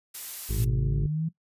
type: noise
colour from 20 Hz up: blue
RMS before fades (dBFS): -36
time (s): 0.14-0.65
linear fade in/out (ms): 10
type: harmonic tone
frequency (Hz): 53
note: G#1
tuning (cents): +36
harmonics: 1 / 2 / 3 / 4 / 6 / 7 / 8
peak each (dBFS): -27 / -32 / -39 / -41 / -45 / -42 / -46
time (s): 0.49-1.07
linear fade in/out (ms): 10
type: linear sweep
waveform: sine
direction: up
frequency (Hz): 114.7 to 164.5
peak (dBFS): -25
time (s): 0.57-1.29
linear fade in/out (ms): 10
effects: noise-tail reverb RT60 0.1 s tail -17 dB re dry + resampled to 32000 Hz